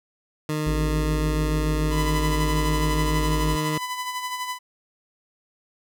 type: tone with pitch glide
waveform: 20% pulse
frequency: 153 to 153.98 Hz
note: D#3 to D#3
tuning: -29 to -18 cents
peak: -19 dBFS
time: 0.49-3.78 s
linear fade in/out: 2 ms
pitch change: +11 cents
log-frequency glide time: 2.86-3.49 s
type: harmonic tone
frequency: 53.3 Hz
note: G#1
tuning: 46 cents sharp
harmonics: 1 / 3 / 5 / 7 / 8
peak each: -23 / -33 / -37 / -40 / -41 dBFS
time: 0.66-3.56 s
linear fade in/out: 10 ms
type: tone with tremolo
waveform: sawtooth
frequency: 1000 Hz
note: B5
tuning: 21 cents sharp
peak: -22 dBFS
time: 1.9-4.59 s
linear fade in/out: 50 ms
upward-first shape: sine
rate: 12 Hz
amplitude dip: 50%
effects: none